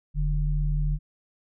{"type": "tone pair together", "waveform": "sine", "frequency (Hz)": [41.82, 148.3], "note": ["E1", "D3"], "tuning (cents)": [26, 17], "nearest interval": "octave + minor seventh", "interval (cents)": 2191, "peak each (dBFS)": [-23, -27], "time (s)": [0.14, 0.99], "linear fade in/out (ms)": 50, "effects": []}